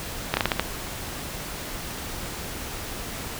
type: slowing click train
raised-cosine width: 0.3 ms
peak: -4 dBFS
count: 6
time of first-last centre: 0.34-0.596 s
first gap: 30 ms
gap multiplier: 1.27
effects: pink hiss -34 dBFS RMS until 3.39 s